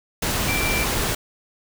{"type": "tone in noise", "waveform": "sine", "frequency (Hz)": 2349, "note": "D7", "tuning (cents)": 0, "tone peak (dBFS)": -24, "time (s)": [0.48, 0.84], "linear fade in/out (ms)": 5, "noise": "pink", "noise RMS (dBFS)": -23, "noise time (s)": [0.22, 1.15], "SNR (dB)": -4, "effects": []}